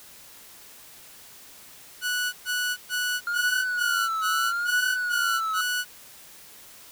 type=tone bursts; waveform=sawtooth; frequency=1475 Hz; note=F#6; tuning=6 cents flat; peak=-21 dBFS; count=9; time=2.01-5.85 s; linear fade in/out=50 ms; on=320 ms; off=120 ms
type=tone with vibrato; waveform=triangle; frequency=1400 Hz; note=F6; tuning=4 cents sharp; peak=-23 dBFS; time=3.27-5.61 s; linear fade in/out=2 ms; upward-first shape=triangle; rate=0.77 Hz; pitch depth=150 cents each way
effects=white hiss -48 dBFS RMS until 6.91 s